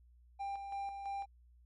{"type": "tone with tremolo", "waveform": "triangle", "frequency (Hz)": 794, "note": "G5", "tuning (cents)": 22, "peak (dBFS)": -35, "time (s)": [0.39, 1.26], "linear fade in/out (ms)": 20, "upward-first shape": "square", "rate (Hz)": 3, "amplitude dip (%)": 45, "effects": ["added 60 Hz sine -60 dBFS peak until 1.65 s", "MP3 48 kbps"]}